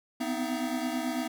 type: tone cluster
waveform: square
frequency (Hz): 247.9 / 257 / 313.8 / 674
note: B3 / C4 / D#4 / E5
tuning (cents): +7 / -31 / +15 / +38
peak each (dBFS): -34 / -36 / -36 / -38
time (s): 0.2-1.28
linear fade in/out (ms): 10
effects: none